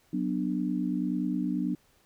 sine chord, B minor, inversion second, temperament just, 185.21 / 246.9 / 296.3 Hz, F#3 / B3 / D4, +2 / 0 / +15 cents, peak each -31 dBFS, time 0.13-1.75 s, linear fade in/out 5 ms, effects pink hiss -65 dBFS RMS until 2.05 s

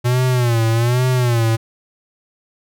square tone with vibrato, 120.3 Hz, B2, 45 cents flat, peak -14 dBFS, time 0.04-1.57 s, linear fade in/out 20 ms, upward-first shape sine, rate 1.2 Hz, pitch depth 110 cents each way, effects none

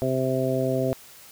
harmonic tone, 130.81 Hz, C3, in tune, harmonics 1 / 2 / 3 / 4 / 5, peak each -28 / -28 / -28 / -28 / -28 dBFS, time 0.02-0.93 s, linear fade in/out 0 ms, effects white hiss -48 dBFS RMS until 1.31 s

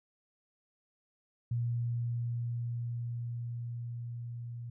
sine tone with level ramp, 118.8 Hz, A#2, 33 cents sharp, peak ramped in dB -29 to -39 dBFS, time 1.51-4.7 s, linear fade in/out 5 ms, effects none

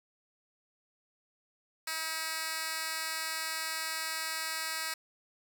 10% pulse tone with high-pass filter, 320 Hz, D#4, 49 cents sharp, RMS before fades -36 dBFS, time 1.87-4.94 s, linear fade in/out 5 ms, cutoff 2000 Hz, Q 0.57, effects none

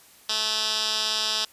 10% pulse tone with band-pass filter, 216.9 Hz, A3, 25 cents flat, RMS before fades -26 dBFS, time 0.29-1.45 s, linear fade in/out 5 ms, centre 4400 Hz, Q 4.2, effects white hiss -53 dBFS RMS until 1.52 s + resampled to 32000 Hz

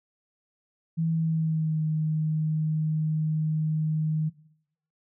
sine tone with pitch glide, 163.2 to 155.83 Hz, E3 to D#3, -17 to +3 cents, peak -23 dBFS, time 0.97-4.3 s, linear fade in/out 20 ms, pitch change -80 cents, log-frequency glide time 1.09-1.83 s, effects noise-tail reverb RT60 0.7 s tail -19 dB re dry

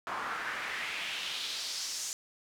pink noise with band-pass filter sweep, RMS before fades -37 dBFS, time 0.07-2.13 s, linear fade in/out 0 ms, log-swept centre 1100 to 6900 Hz, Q 2.3, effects none

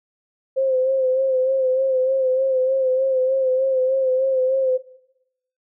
sine tone with vibrato, 523.3 Hz, C5, in tune, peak -16 dBFS, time 0.56-4.78 s, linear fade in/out 20 ms, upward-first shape sine, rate 3.3 Hz, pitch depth 40 cents each way, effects noise-tail reverb RT60 0.9 s tail -19 dB re dry

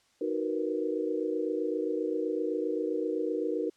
sine chord, B major seventh, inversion first, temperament equal, 311.1 / 370 / 466.2 / 493.9 Hz, D#4 / F#4 / A#4 / B4, 0 / 0 / 0 / 0 cents, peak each -33 / -34 / -32 / -37 dBFS, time 0.21-3.7 s, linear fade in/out 5 ms, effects white hiss -67 dBFS RMS until 3.76 s + low-pass 7000 Hz 12 dB/octave

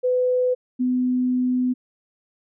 sine tone pair in turn, 502 / 251.6 Hz, B4 / B3, +28 / +32 cents, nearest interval octave, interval 1196 cents, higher first, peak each -17 / -18 dBFS, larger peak first, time 0.03-0.55 / 0.79-1.74 s, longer second, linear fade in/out 20 ms, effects none

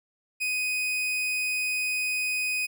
40% pulse tone, 2500 Hz, D#7, 8 cents sharp, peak -25 dBFS, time 0.4-2.67 s, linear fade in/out 20 ms, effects none

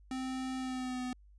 square tone with pitch glide, 260 to 251.4 Hz, C4 to B3, -11 to +31 cents, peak -36 dBFS, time 0.11-1.13 s, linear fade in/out 2 ms, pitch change -58 cents, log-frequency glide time 0.58-1.02 s, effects added 50 Hz sine -56 dBFS peak until 1.38 s + resampled to 22050 Hz

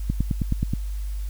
click train, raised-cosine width 5 ms, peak -10 dBFS, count 7, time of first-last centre 0.1-0.736 s, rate 9.44 Hz, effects added 50 Hz sine -26 dBFS peak until 1.29 s + white hiss -50 dBFS RMS until 1.29 s

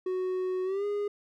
triangle tone with pitch glide, 370 to 410.5 Hz, F#4 to G#4, 0 to -20 cents, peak -26 dBFS, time 0.06-1.08 s, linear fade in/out 5 ms, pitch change +180 cents, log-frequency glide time 0.64-0.85 s, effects none

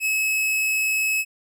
45% pulse tone, 2579 Hz, E7, 39 cents flat, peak -20 dBFS, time 0-1.25 s, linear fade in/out 50 ms, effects none

